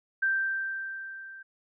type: tone with level ramp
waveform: sine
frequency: 1568 Hz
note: G6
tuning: in tune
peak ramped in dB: -22 to -43 dBFS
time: 0.22-1.43 s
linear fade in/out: 10 ms
effects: none